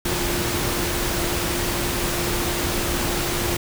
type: tone in noise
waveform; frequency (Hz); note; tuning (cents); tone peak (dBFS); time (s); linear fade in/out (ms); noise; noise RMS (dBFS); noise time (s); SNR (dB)
sine; 349.2; F4; 0; -29; 0.05-3.57; 5; pink; -24; 0.05-3.57; -8
effects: none